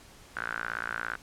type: tone with band-pass filter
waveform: sawtooth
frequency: 57.4 Hz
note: A#1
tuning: 26 cents flat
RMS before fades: -35 dBFS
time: 0.36-1.16 s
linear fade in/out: 10 ms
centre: 1500 Hz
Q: 8.7
effects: pink hiss -53 dBFS RMS until 1.22 s + low-pass 11000 Hz 12 dB/octave

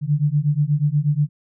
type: beating tone pair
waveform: sine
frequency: 143.4 / 151.7 Hz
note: D3 / D#3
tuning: -41 / -44 cents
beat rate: 8.3 Hz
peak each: -19 dBFS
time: 0.01-1.29 s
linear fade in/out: 50 ms
effects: none

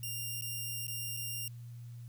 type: tone with dropouts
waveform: 5% pulse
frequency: 2794 Hz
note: F7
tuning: in tune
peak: -28 dBFS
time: 0.03-1.48 s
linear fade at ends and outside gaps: 2 ms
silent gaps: 0.411-0.421 / 0.869-0.88 / 1.167-1.171 s
effects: added 119 Hz sine -44 dBFS peak until 2.08 s + white hiss -67 dBFS RMS until 2.08 s

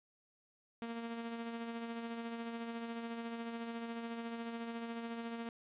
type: tone with tremolo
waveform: sawtooth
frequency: 231.7 Hz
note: A#3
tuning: 10 cents flat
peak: -35 dBFS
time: 0.82-5.49 s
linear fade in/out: 0 ms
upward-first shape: sine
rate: 14 Hz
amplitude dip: 40%
effects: resampled to 8000 Hz + 11-bit

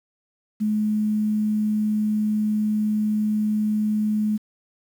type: tone with quantisation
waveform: sine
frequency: 212.9 Hz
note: G#3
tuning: 43 cents sharp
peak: -19 dBFS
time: 0.6-4.38 s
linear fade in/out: 20 ms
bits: 8
effects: none

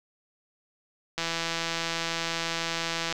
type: click train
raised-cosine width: 0.2 ms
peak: -12 dBFS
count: 324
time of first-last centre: 1.18-3.126 s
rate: 166 Hz
effects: none

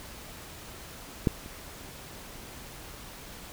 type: clicks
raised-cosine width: 3 ms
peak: -9 / -30 dBFS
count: 2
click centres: 1.272 / 1.461 s
effects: pink hiss -45 dBFS RMS until 3.52 s

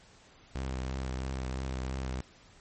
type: tone with vibrato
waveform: sawtooth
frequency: 65 Hz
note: C2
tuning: 11 cents flat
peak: -29 dBFS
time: 0.55-2.21 s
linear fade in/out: 5 ms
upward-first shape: triangle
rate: 3 Hz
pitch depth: 36 cents each way
effects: pink hiss -58 dBFS RMS until 2.6 s + MP3 32 kbps

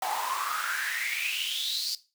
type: noise with high-pass filter sweep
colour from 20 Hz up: pink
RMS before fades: -31 dBFS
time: 0.02-1.95 s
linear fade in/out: 2 ms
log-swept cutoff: 770 to 4800 Hz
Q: 8.3
effects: noise-tail reverb RT60 0.3 s tail -17 dB re dry

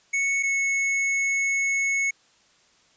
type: tone pair in turn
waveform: square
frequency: 2211 / 2199 Hz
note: C#7 / C#7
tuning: -5 / -14 cents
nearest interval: unison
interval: 9 cents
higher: first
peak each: -22 dBFS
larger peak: neither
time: 0.13-0.43 / 0.43-2.11 s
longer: second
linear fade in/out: 10 ms
effects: white hiss -60 dBFS RMS until 2.96 s + resampled to 16000 Hz

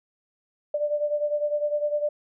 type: beating tone pair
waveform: sine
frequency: 590 / 599.9 Hz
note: D5 / D5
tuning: +8 / +37 cents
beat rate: 9.9 Hz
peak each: -24 / -29 dBFS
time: 0.74-2.09 s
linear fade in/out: 5 ms
effects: none

